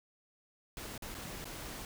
pink noise with dropouts, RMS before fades -44 dBFS, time 0.77-1.85 s, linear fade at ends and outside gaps 1 ms, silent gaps 0.978-1.022 / 1.144-1.149 / 1.444-1.454 s, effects none

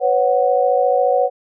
sine chord, B suspended second, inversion none, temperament equal with one note detuned, 500.2 / 554.4 / 740 Hz, B4 / C#5 / F#5, +22 / 0 / 0 cents, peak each -17 dBFS, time 0-1.3 s, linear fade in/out 50 ms, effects none

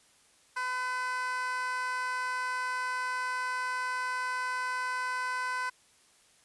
15% pulse tone with high-pass filter, 505 Hz, B4, 39 cents sharp, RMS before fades -33 dBFS, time 0.56-5.7 s, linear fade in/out 10 ms, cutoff 1200 Hz, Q 8.9, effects white hiss -63 dBFS RMS until 6.44 s + resampled to 24000 Hz

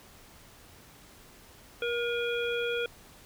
harmonic tone with a mistuned harmonic, 475.1 Hz, A#4, 33 cents sharp, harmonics 1 / 3 / 5 / 7, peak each -30 / -35 / -37 / -38 dBFS, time 1.82-2.86 s, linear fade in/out 2 ms, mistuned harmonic 5, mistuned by +43 cents, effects pink hiss -54 dBFS RMS until 3.25 s

